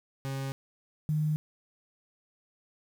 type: tone pair in turn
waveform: 40% pulse / sine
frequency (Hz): 135.4 / 153.04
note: C#3 / D#3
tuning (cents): -40 / -28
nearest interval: major second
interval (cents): 212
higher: second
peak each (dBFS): -31 / -25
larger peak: second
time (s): 0.25-0.52 / 1.09-1.36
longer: neither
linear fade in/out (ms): 0
effects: 9-bit